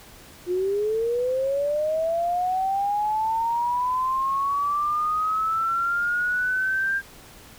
sine linear sweep, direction up, 349.2 to 1600 Hz, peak -21 dBFS, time 0.46-7.02 s, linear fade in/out 50 ms, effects pink hiss -47 dBFS RMS until 7.58 s

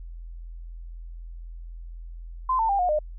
sine tone with pitch steps, 1032 / 896 / 797 / 720 / 607 Hz, C6 / A5 / G5 / F#5 / D#5, -24 / +31 / +28 / -47 / -43 cents, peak -20 dBFS, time 2.49-2.99 s, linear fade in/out 5 ms, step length 100 ms, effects added 42 Hz sine -36 dBFS peak until 3.18 s

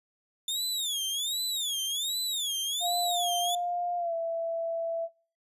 sawtooth tone with vibrato, 3552 Hz, A7, 16 cents sharp, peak -26 dBFS, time 0.48-3.55 s, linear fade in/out 2 ms, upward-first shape sine, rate 1.3 Hz, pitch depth 210 cents each way
sine tone with pitch glide, 704 to 664.5 Hz, F5 to E5, +14 to +14 cents, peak -28 dBFS, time 2.8-5.09 s, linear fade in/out 50 ms, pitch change -100 cents, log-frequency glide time 3.97-4.14 s
effects noise-tail reverb RT60 0.4 s tail -24 dB re dry + resampled to 32000 Hz

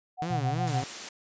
sine tone with tremolo, 740 Hz, F#5, in tune, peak -28 dBFS, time 0.17-0.87 s, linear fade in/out 50 ms, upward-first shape sine, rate 7 Hz, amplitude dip 90%
sawtooth tone with vibrato, 152.2 Hz, D#3, 38 cents flat, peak -27 dBFS, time 0.22-0.84 s, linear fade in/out 0 ms, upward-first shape sine, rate 3.1 Hz, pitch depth 260 cents each way
sine tone, 124.6 Hz, B2, 16 cents sharp, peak -29 dBFS, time 0.3-0.83 s, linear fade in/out 10 ms
white high-pass noise, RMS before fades -38 dBFS, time 0.67-1.09 s, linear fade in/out 5 ms, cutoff 190 Hz, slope 12 dB/octave
effects resampled to 16000 Hz

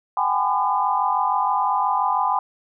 sine tone cluster, 754 / 801 / 847 / 1010 / 1206 Hz, F#5 / G5 / G#5 / B5 / D6, +32 / +37 / +34 / +39 / +46 cents, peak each -28 / -24 / -26 / -21 / -27 dBFS, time 0.17-2.39 s, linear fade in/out 2 ms, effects none

